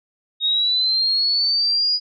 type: linear sweep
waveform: sine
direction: up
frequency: 3729 to 4927 Hz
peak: -16 dBFS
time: 0.4-2 s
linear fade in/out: 50 ms
effects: none